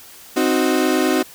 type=chord; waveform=35% pulse; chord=C diminished; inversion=none; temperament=equal; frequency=261.6 / 311.1 / 370 Hz; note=C4 / Eb4 / Gb4; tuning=0 / 0 / 0 cents; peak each=-18 dBFS; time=0.36-1.23 s; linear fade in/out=10 ms; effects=white hiss -42 dBFS RMS until 1.34 s